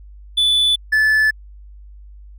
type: tone pair in turn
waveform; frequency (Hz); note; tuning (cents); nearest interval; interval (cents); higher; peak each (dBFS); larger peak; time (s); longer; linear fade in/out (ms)
triangle; 3477 / 1738.5; A7 / A6; -21 / -21; octave; 1200; first; -11 / -10; second; 0.37-0.76 / 0.92-1.31; neither; 10
effects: added 50 Hz sine -37 dBFS peak until 2.38 s